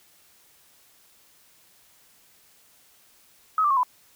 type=tone with pitch steps; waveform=sine; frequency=1275 / 1176 / 1084.6 / 1000.3 Hz; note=D#6 / D6 / C#6 / B5; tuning=+42 / +2 / -38 / +22 cents; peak=-18 dBFS; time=3.58-3.832 s; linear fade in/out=2 ms; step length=63 ms; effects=white hiss -58 dBFS RMS until 4.15 s